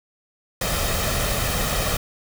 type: noise with comb filter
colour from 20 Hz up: pink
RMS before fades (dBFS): -23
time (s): 0.61-1.97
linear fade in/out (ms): 5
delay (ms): 1.6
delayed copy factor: +0.55
effects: none